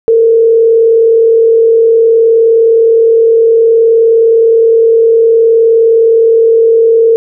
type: tone with frequency modulation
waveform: sine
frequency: 454.9 Hz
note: A#4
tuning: 42 cents flat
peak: -3 dBFS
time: 0.08-7.16 s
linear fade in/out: 0 ms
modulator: 39.4 Hz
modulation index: 0.34
effects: none